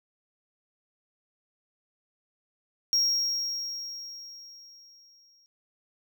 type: tone with exponential decay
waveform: triangle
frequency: 5590 Hz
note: F8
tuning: 1 cent sharp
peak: -19 dBFS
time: 2.93-5.46 s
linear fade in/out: 0 ms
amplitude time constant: 550 ms
effects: none